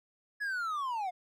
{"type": "linear sweep", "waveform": "triangle", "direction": "down", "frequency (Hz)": [1709, 698.5], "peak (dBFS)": -30, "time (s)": [0.4, 1.11], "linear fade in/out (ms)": 20, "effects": []}